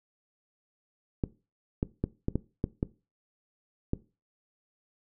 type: clicks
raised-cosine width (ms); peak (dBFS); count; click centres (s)
3; -14; 8; 1.238 / 1.829 / 2.04 / 2.284 / 2.356 / 2.641 / 2.829 / 3.934
effects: noise-tail reverb RT60 0.3 s tail -19 dB re dry